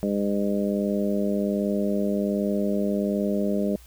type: harmonic tone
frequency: 101.3 Hz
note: G#2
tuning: 43 cents flat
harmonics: 2 / 3 / 4 / 5 / 6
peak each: -24 / -31 / -30 / -32 / -30 dBFS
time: 0.03-3.76 s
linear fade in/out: 0 ms
effects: added 60 Hz sine -47 dBFS peak until 3.86 s + white hiss -54 dBFS RMS until 3.86 s